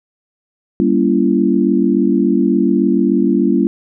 sine chord, G diminished seventh, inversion none, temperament just, 196 / 235.2 / 282.2 / 338.7 Hz, G3 / Bb3 / Db4 / Fb4, 0 / +16 / +31 / +47 cents, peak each -16 dBFS, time 0.8-3.67 s, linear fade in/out 0 ms, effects none

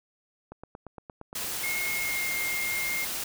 click train, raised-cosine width 1 ms, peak -27 dBFS, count 9, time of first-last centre 0.52-1.445 s, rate 8.65 Hz
white noise, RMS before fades -33 dBFS, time 1.35-3.24 s, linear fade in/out 5 ms
sine tone with pitch glide, 2154 to 2126 Hz, C7 to C7, +50 to +27 cents, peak -29 dBFS, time 1.63-3.05 s, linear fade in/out 10 ms, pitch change -23 cents, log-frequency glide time 1.98-2.25 s
effects none

